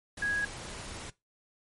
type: tone in noise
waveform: sine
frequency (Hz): 1657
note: G#6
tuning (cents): -4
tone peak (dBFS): -27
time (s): 0.22-0.45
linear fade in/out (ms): 5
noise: pink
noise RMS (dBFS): -42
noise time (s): 0.17-1.1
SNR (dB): +12
effects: noise-tail reverb RT60 0.2 s tail -19 dB re dry + MP3 48 kbps